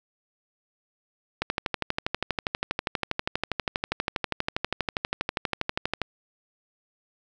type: click train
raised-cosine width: 0.3 ms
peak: -9 dBFS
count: 58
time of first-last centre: 1.42-6.017 s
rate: 12.4 Hz
effects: none